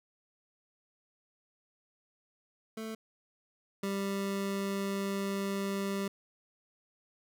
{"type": "tone pair in turn", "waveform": "25% pulse", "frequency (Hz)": [221.1, 197.24], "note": ["A3", "G3"], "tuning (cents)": [9, 11], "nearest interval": "major second", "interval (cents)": 198, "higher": "first", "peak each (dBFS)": [-34, -28], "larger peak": "second", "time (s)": [[2.77, 2.95], [3.83, 6.08]], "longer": "second", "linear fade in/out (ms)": 5, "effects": []}